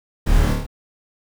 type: noise with echo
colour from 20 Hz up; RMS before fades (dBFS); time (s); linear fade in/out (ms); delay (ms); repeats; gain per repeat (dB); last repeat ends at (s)
brown; -20; 0.26-0.53; 10; 27; 5; -2; 0.665
effects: none